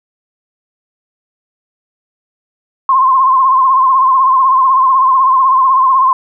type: tone with vibrato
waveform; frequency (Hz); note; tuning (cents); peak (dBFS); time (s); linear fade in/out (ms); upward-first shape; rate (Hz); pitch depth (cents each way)
sine; 1052; C6; +9; -6; 2.89-6.13; 2; triangle; 16; 76
effects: none